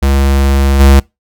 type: tone with level steps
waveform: square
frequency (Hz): 68.6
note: C#2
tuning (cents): -17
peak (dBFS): -8 / -3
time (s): 0.02-1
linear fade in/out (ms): 10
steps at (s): 0.79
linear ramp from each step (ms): 20
effects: noise-tail reverb RT60 0.2 s tail -24 dB re dry